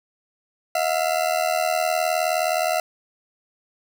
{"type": "ring-modulated tone", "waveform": "40% pulse", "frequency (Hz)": 678, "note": "E5", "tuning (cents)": 49, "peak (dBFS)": -16, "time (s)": [0.75, 2.8], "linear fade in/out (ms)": 2, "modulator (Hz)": 39.7, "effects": []}